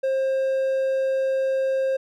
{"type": "tone", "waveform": "triangle", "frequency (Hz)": 532, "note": "C5", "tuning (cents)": 29, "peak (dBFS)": -18, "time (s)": [0.03, 1.97], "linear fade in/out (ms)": 10, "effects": []}